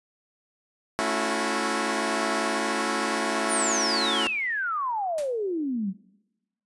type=chord; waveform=10% pulse; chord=F# minor seventh; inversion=first; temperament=equal with one note detuned; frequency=220 / 277.2 / 329.6 / 362.6 Hz; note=A3 / C#4 / E4 / F#4; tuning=0 / 0 / 0 / -35 cents; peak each=-22 dBFS; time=0.99-4.27 s; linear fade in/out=0 ms
type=exponential sweep; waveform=sine; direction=down; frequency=9956 to 178.1 Hz; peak=-25 dBFS; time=3.48-5.94 s; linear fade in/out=50 ms
type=noise with exponential decay; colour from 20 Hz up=white; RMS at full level=-35 dBFS; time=5.18-5.36 s; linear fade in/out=1 ms; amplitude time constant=38 ms
effects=noise-tail reverb RT60 1.0 s tail -22 dB re dry + resampled to 24000 Hz